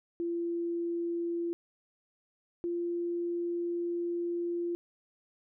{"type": "tone pair in turn", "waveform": "sine", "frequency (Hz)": [341.2, 345.2], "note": ["F4", "F4"], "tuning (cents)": [-40, -20], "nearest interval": "unison", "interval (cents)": 20, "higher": "second", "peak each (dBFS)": [-30, -30], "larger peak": "neither", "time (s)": [[0.2, 1.53], [2.64, 4.75]], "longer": "second", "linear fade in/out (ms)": 0, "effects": []}